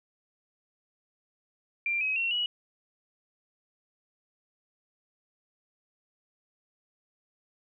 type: tone with pitch steps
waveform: sine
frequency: 2373 / 2543 / 2726 / 2922 Hz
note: D7 / D#7 / F7 / F#7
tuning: +17 / +37 / -43 / -22 cents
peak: -26 dBFS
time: 1.86-2.46 s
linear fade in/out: 2 ms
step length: 150 ms
effects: none